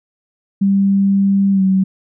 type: tone with pitch glide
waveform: sine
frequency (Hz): 196.9 to 190.3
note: G3 to F#3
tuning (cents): +8 to +49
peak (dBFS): -10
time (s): 0.61-1.84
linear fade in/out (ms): 10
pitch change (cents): -59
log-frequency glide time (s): 1.52-1.62
effects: none